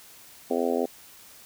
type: harmonic tone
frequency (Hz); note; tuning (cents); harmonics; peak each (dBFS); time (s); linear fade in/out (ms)
84.8; E2; +50; 3 / 4 / 5 / 6 / 7 / 8 / 9; -29 / -32 / -28 / -30 / -33 / -33 / -35; 0.5-0.86; 10
effects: white hiss -50 dBFS RMS until 1.45 s